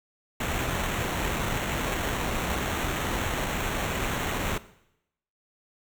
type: noise with sample-and-hold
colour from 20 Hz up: pink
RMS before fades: -29 dBFS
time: 0.4-4.58 s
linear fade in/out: 5 ms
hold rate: 4900 Hz
effects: noise-tail reverb RT60 0.8 s tail -17 dB re dry